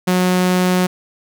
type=tone; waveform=sawtooth; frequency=182.2 Hz; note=F#3; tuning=26 cents flat; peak=-9 dBFS; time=0.07-0.87 s; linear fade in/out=10 ms; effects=none